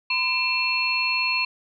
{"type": "tone cluster", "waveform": "sine", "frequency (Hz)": [1018, 2391, 2678, 4290], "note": ["C6", "D7", "E7", "C8"], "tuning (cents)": [-48, 30, 27, 42], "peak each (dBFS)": [-29, -29, -23, -27], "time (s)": [0.1, 1.45], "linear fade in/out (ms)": 5, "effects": []}